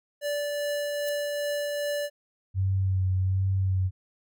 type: tone with tremolo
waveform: square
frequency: 582 Hz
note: D5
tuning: 16 cents flat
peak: -27 dBFS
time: 0.21-2.1 s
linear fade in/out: 50 ms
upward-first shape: triangle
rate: 2.5 Hz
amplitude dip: 25%
type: noise with exponential growth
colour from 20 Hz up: violet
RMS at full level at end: -33 dBFS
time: 1.01-1.09 s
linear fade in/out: 0 ms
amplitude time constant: 17 ms
type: tone with vibrato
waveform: sine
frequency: 94.6 Hz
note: F#2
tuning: 39 cents sharp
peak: -22 dBFS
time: 2.54-3.91 s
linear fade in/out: 50 ms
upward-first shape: sine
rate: 1.3 Hz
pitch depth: 25 cents each way
effects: none